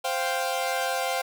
sawtooth chord, C suspended fourth, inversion none, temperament equal, 523.3 / 698.5 / 784 Hz, C5 / F5 / G5, 0 / 0 / 0 cents, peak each -26 dBFS, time 0.04-1.22 s, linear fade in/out 10 ms, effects none

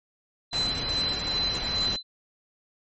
sine tone with tremolo, 4040 Hz, B7, 39 cents sharp, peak -23 dBFS, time 0.51-2.03 s, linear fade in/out 50 ms, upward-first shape triangle, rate 2.5 Hz, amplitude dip 65%
pink noise, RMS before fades -33 dBFS, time 0.53-1.96 s, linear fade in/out 0 ms
effects MP3 32 kbps

